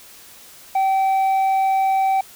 sine tone with tanh clipping, 771 Hz, G5, 29 cents flat, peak -16 dBFS, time 0.75-2.21 s, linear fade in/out 5 ms, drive 4 dB, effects white hiss -44 dBFS RMS until 2.35 s

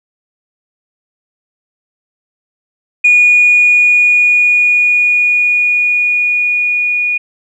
sine tone with level ramp, 2451 Hz, D#7, 27 cents flat, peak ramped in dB -3 to -11 dBFS, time 3.04-7.18 s, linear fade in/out 10 ms, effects tanh soft clip ceiling 0 dBFS

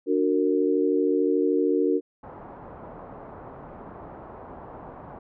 sine chord, D augmented, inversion none, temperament just, 293.7 / 367.1 / 458.9 Hz, D4 / F#4 / A#4, 0 / -14 / -27 cents, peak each -24 dBFS, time 0.06-2.01 s, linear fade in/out 50 ms
white low-pass noise, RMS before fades -42 dBFS, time 2.23-5.19 s, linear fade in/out 5 ms, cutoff 1000 Hz, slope 24 dB/octave
effects none

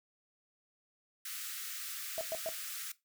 white high-pass noise, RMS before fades -42 dBFS, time 1.25-2.92 s, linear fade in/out 5 ms, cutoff 1200 Hz, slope 96 dB/octave
sine tone bursts, 649 Hz, E5, 27 cents flat, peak -33 dBFS, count 3, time 2.18-2.49 s, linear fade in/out 0 ms, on 30 ms, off 110 ms
effects noise-tail reverb RT60 0.2 s tail -18 dB re dry

